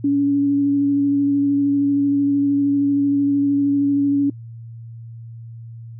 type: tone with vibrato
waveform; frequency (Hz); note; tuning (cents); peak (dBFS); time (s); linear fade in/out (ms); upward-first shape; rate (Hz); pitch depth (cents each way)
sine; 282.4; C#4; +32; -14; 0.04-4.3; 5; square; 13; 11
effects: noise-tail reverb RT60 0.1 s tail -26 dB re dry + added 115 Hz sine -33 dBFS peak until 5.99 s